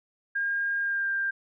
sine tone with pitch glide, 1615 to 1590 Hz, G#6 to G6, -49 to +24 cents, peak -25 dBFS, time 0.35-1.31 s, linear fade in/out 10 ms, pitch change -27 cents, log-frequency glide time 0.8-1.09 s, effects none

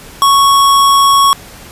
square tone, 1108.7 Hz, C#6, in tune, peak -6 dBFS, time 0.22-1.33 s, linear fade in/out 0 ms, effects pink hiss -34 dBFS RMS until 1.71 s + resampled to 32000 Hz

